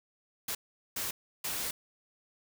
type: noise bursts at uneven times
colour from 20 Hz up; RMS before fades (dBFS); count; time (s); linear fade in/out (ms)
white; -35; 3; 0.48-0.55 / 0.96-1.11 / 1.44-1.71; 5
effects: none